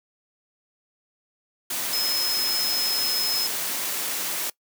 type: tone in noise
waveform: sine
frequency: 5150 Hz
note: E8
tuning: 41 cents flat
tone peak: -23 dBFS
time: 1.93-3.47 s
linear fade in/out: 5 ms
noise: white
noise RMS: -28 dBFS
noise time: 1.7-4.5 s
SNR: +2 dB
effects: noise-tail reverb RT60 0.1 s tail -22 dB re dry + high-pass 200 Hz 12 dB/octave